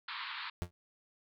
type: band-pass noise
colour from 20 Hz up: pink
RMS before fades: -42 dBFS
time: 0.08-0.5 s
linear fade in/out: 5 ms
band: 910 to 4500 Hz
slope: 96 dB/octave
type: tone with exponential decay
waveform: 35% pulse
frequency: 88 Hz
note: F2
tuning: 14 cents sharp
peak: -28 dBFS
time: 0.62-0.71 s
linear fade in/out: 0 ms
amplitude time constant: 19 ms
effects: none